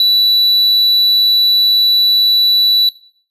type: tone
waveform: triangle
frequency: 3951 Hz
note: B7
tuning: in tune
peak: -6 dBFS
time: 0-2.89 s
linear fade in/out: 2 ms
effects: noise-tail reverb RT60 0.5 s tail -18 dB re dry + resampled to 32000 Hz